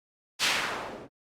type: noise with low-pass filter sweep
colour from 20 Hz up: blue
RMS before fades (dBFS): -30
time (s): 0.39-1.09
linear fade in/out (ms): 50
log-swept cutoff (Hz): 4200 to 300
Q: 0.92
effects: Opus 48 kbps